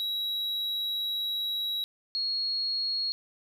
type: tone pair in turn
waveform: triangle / sine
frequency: 3875 / 4307 Hz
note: B7 / C8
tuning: -34 / +49 cents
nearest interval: major second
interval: 183 cents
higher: second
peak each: -27 dBFS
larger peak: neither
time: 0-1.84 / 2.15-3.12 s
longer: first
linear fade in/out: 0 ms
effects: none